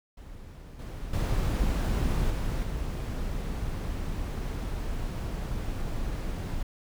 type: noise with level steps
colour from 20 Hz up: brown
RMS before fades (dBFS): -44 / -37 / -26 / -29 / -32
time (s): 0.17-6.63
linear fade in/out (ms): 5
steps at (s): 0.79 / 1.13 / 2.3 / 2.63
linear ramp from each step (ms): 5
effects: none